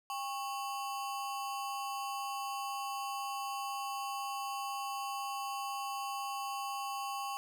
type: ring-modulated tone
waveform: square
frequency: 949 Hz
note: A#5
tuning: 31 cents sharp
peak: -34 dBFS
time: 0.1-7.37 s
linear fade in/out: 0 ms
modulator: 149 Hz
effects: none